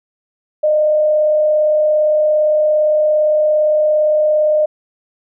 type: tone with frequency modulation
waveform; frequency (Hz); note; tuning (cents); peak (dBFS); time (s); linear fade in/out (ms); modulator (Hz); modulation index
sine; 610; D#5; -34; -10; 0.63-4.66; 10; 37.5; 0.26
effects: none